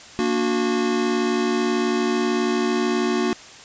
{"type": "chord", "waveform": "square", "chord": "Bb augmented", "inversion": "none", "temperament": "just", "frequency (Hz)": [233.1, 291.4, 364.2], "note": ["Bb3", "D4", "F#4"], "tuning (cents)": [0, -13, -27], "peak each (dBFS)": [-24, -27, -23], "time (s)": [0.19, 3.33], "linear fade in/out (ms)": 0, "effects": ["white hiss -42 dBFS RMS until 3.64 s", "resampled to 16000 Hz"]}